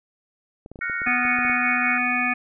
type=clicks; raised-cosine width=2 ms; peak=-25 dBFS; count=11; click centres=0.661 / 0.716 / 0.758 / 0.79 / 0.898 / 1.018 / 1.073 / 1.252 / 1.388 / 1.451 / 1.498 s
type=chord; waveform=sine; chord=Gb major seventh; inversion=third; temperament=equal; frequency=1396.9 / 1480 / 1864.7 / 2217 Hz; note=F6 / Gb6 / Bb6 / Db7; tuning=0 / 0 / 0 / 0 cents; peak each=-30 dBFS; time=0.81-1.98 s; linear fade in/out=5 ms
type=harmonic tone; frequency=246.9 Hz; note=B3; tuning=in tune; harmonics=1 / 3 / 5 / 7 / 9 / 10; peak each=-28 / -29 / -29 / -27 / -26 / -25 dBFS; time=1.06-2.34 s; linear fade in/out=10 ms
effects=none